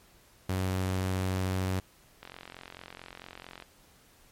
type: tone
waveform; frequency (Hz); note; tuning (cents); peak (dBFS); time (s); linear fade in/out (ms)
sawtooth; 93.6; F#2; +20; -24; 0.49-1.8; 5
type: click train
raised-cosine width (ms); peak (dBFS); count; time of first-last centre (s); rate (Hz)
0.3; -27; 63; 2.23-3.623; 44.5
effects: pink hiss -60 dBFS RMS until 4.31 s + MP3 64 kbps